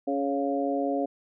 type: harmonic tone with a mistuned harmonic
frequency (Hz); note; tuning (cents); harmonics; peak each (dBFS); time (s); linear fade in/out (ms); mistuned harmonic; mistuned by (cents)
140; C#3; +18; 2 / 3 / 4 / 5; -28 / -33 / -30 / -31; 0.07-1.06; 10; 4; -16
effects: none

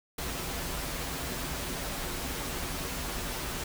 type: noise with comb filter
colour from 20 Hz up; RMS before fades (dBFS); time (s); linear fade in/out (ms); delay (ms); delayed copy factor
pink; -35; 0.18-3.64; 5; 9.5; -0.55
effects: none

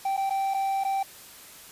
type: tone with dropouts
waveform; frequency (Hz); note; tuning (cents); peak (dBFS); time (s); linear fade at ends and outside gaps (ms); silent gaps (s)
triangle; 780; G5; -9; -22; 0.05-1.03; 5; 0.167-0.175 / 0.297-0.305 / 0.539-0.544 / 0.838-0.848
effects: white hiss -47 dBFS RMS until 1.71 s + resampled to 32000 Hz

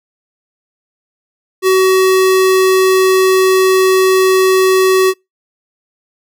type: tone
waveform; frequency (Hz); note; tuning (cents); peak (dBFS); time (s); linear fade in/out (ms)
square; 376.8; F#4; +32; -8; 1.62-5.14; 50
effects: noise-tail reverb RT60 0.2 s tail -26 dB re dry

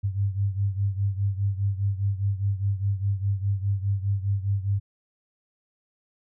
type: beating tone pair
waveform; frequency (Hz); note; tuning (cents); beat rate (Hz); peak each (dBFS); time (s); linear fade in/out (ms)
sine; 98 / 102.9; G2 / G#2; 0 / -16; 4.9; -24 / -28; 0.03-4.8; 20
effects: none

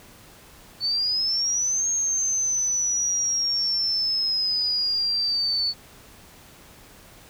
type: exponential two-way sweep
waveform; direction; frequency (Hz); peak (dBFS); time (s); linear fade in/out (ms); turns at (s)
sine; up then down; 4449 to 6500 to 4449; -21; 0.8-5.74; 50; 1.88
effects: pink hiss -49 dBFS RMS until 7.29 s

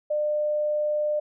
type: tone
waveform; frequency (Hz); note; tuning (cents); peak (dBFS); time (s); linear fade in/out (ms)
sine; 600; D5; +37; -22; 0.1-1.2; 10
effects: none

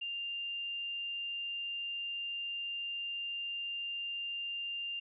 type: tone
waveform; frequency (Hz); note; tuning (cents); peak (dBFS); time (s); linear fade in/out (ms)
sine; 2794; F7; 0; -36; 0.01-5; 10
effects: none

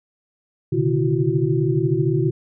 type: tone cluster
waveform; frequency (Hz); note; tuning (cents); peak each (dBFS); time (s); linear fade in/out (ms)
sine; 124.8 / 138.9 / 151.3 / 337.2 / 372.9; B2 / C#3 / D#3 / E4 / F#4; +19 / +4 / -48 / +39 / +14; -23; 0.72-2.31; 10
effects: none

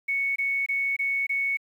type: tone bursts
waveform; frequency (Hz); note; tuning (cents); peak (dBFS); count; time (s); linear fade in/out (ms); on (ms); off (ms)
sine; 2217; C#7; 0; -23; 5; 0.08-1.572; 10; 280; 23
effects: 9-bit

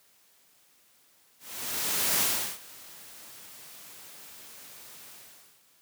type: noise with ADSR envelope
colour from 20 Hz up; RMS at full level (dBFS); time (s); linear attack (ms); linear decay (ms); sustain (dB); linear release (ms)
white; -25; 1.39-5.63; 820; 370; -23; 540
effects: white hiss -63 dBFS RMS until 5.81 s + high-pass 100 Hz 12 dB/octave

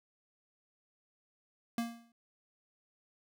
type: tone with exponential decay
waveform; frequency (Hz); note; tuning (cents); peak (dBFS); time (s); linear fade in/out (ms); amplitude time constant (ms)
square; 233.1; A#3; 0; -30; 1.78-2.12; 2; 72
effects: none

